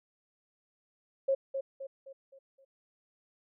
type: tone with echo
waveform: sine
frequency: 541 Hz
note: C#5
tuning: 42 cents flat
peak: -24 dBFS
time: 1.28-1.35 s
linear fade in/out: 10 ms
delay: 260 ms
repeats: 5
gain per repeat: -7 dB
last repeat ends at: 2.65 s
effects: none